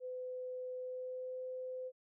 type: tone with pitch glide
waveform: sine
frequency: 506 to 511 Hz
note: B4 to C5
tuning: +42 to -41 cents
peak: -40 dBFS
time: 0-1.92 s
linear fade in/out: 50 ms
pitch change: +17 cents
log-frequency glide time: 0.74-1.42 s
effects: none